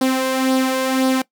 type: tone with flanger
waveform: sawtooth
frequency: 261.6 Hz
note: C4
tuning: in tune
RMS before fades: -18 dBFS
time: 0.01-1.22 s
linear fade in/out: 5 ms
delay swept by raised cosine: 0.2 to 2 ms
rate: 1.9 Hz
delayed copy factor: +0.5
effects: noise-tail reverb RT60 0.1 s tail -20 dB re dry